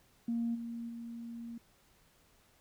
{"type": "tone with level steps", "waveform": "sine", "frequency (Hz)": 233.1, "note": "A#3", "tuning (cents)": 0, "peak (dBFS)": [-30, -38, -41], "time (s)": [0.28, 1.58], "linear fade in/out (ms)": 5, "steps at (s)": [0.54, 0.88], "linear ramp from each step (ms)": 20, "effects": ["tanh soft clip ceiling -26 dBFS", "pink hiss -67 dBFS RMS until 2.6 s"]}